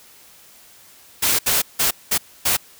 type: noise bursts at uneven times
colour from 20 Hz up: white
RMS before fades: -18 dBFS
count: 5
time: 1.22-1.39 / 1.46-1.62 / 1.79-1.91 / 2.11-2.18 / 2.45-2.57 s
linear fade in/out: 10 ms
effects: white hiss -48 dBFS RMS until 2.79 s